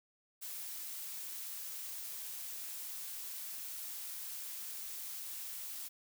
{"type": "noise", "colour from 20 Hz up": "blue", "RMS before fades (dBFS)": -44, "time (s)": [0.41, 5.89], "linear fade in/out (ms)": 20, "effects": []}